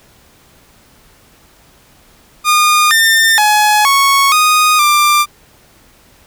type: tone with pitch steps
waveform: sawtooth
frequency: 1219 / 1802 / 844 / 1106 / 1240 / 1187 Hz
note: D#6 / A6 / G#5 / C#6 / D#6 / D6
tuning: -36 / +41 / +28 / -4 / -6 / +18 cents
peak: -4 dBFS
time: 2.44-5.26 s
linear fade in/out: 50 ms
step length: 470 ms
effects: pink hiss -47 dBFS RMS until 6.26 s